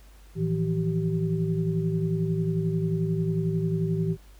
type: tone cluster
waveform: sine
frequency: 110.1 / 162.3 / 173.5 / 386 Hz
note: A2 / E3 / F3 / G4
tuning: +2 / -27 / -11 / -27 cents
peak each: -31 / -25 / -33 / -31 dBFS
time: 0.35-4.17 s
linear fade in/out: 50 ms
effects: added 50 Hz sine -48 dBFS peak until 4.39 s + pink hiss -58 dBFS RMS until 4.39 s